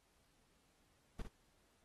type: noise with echo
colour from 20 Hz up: brown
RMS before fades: -41 dBFS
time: 1.19-1.22 s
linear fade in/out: 5 ms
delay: 54 ms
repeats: 1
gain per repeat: -6 dB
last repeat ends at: 1.274 s
effects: pink hiss -75 dBFS RMS until 1.84 s + AAC 32 kbps